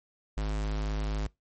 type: tone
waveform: square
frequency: 52.1 Hz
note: G#1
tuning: 6 cents sharp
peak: -29 dBFS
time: 0.37-1.27 s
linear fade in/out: 5 ms
effects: noise-tail reverb RT60 0.2 s tail -23 dB re dry + MP3 32 kbps